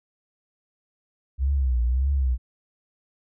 sine tone with vibrato, 64.4 Hz, C2, 27 cents flat, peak -19 dBFS, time 1.38-2.38 s, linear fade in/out 50 ms, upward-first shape triangle, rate 1.7 Hz, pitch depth 170 cents each way, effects none

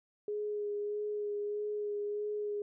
sine tone with vibrato, 415.6 Hz, G#4, 1 cent sharp, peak -33 dBFS, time 0.28-2.62 s, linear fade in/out 2 ms, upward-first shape sine, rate 1.6 Hz, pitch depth 16 cents each way, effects none

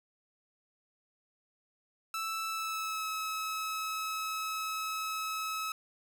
sawtooth tone with pitch glide, 1318.5 to 1290.6 Hz, E6 to E6, 0 to -37 cents, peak -30 dBFS, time 2.14-5.72 s, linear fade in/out 2 ms, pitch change -37 cents, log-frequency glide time 2.49-3.07 s, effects none

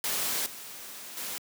white noise with level steps, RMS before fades -30 / -43 / -36 dBFS, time 0.04-1.38 s, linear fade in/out 0 ms, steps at 0.46 / 1.17 s, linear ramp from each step 2 ms, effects high-pass 150 Hz 12 dB/octave

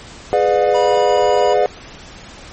triangle chord, G# diminished seventh, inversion none, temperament just, 415.3 / 498.4 / 598 / 717.6 Hz, G#4 / B4 / D5 / F5, 0 / +16 / +31 / +47 cents, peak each -15 dBFS, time 0.33-1.66 s, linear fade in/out 0 ms
square tone, 974 Hz, B5, 24 cents flat, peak -22 dBFS, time 0.74-1.54 s, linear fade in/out 10 ms
effects pink hiss -37 dBFS RMS until 2.52 s + MP3 32 kbps

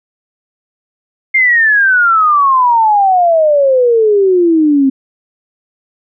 sine exponential sweep, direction down, 2130 to 263.6 Hz, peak -6 dBFS, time 1.34-4.9 s, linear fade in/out 10 ms, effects none

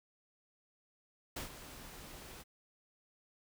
pink noise with ADSR envelope, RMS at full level -40 dBFS, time 1.36-2.44 s, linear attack 7 ms, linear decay 120 ms, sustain -11 dB, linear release 29 ms, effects none

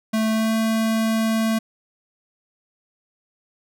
square tone with pitch glide, 220 to 222.7 Hz, A3 to A3, 0 to +21 cents, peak -19 dBFS, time 0.13-1.59 s, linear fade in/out 10 ms, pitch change +21 cents, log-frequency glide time 0.32-0.54 s, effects none

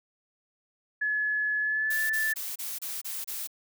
sine tone with pitch glide, 1706 to 1752.9 Hz, G#6 to A6, +46 to -7 cents, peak -25 dBFS, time 1.01-2.34 s, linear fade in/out 10 ms, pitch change +47 cents, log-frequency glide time 1.6-2.03 s
blue noise bursts, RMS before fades -35 dBFS, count 7, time 1.9-3.474 s, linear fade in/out 10 ms, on 200 ms, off 29 ms
effects none

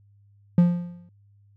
triangle tone with exponential decay, 174.61 Hz, F3, in tune, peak -9 dBFS, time 0.58-1.09 s, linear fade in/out 2 ms, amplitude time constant 110 ms, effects added 101 Hz sine -54 dBFS peak until 1.56 s

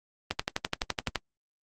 click train, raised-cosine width 0.2 ms, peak -9 dBFS, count 11, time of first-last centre 0.31-1.157 s, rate 11.8 Hz, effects Opus 24 kbps

